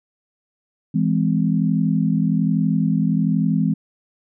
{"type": "chord", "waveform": "sine", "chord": "E augmented", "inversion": "none", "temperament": "just", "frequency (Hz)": [164.81, 206, 257.5], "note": ["E3", "G#3", "B#3"], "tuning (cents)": [0, -14, -28], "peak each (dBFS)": [-19, -20, -22], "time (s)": [0.94, 3.74], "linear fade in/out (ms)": 10, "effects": []}